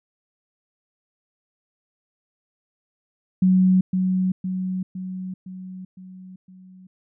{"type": "tone with echo", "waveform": "sine", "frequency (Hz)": 185.7, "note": "F#3", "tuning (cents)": 7, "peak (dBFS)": -13, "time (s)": [3.42, 3.81], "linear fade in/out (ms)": 5, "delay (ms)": 510, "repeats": 6, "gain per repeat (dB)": -5, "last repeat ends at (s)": 6.87, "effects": []}